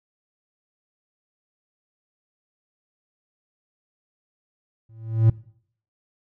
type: tone with exponential growth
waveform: triangle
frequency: 112.5 Hz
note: A2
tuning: 39 cents sharp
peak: -8 dBFS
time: 4.89-5.3 s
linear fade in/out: 5 ms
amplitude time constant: 89 ms
effects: noise-tail reverb RT60 0.6 s tail -21 dB re dry